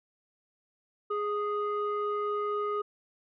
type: tone pair together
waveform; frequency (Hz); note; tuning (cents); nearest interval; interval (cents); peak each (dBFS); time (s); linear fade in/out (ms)
sine; 415.3 / 1241.8; G#4 / D#6; 0 / -4; octave + perfect fifth; 1896; -29 / -30; 1.1-2.82; 10
effects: tanh soft clip ceiling -24 dBFS